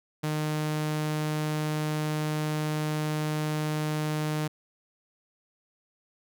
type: tone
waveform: sawtooth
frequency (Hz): 153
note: D#3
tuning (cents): -29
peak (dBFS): -23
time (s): 0.23-4.48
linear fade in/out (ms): 10
effects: none